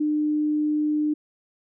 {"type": "tone", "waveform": "sine", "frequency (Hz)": 301.4, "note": "D4", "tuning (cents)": 45, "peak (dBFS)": -20, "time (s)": [0, 1.14], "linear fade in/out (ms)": 10, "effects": []}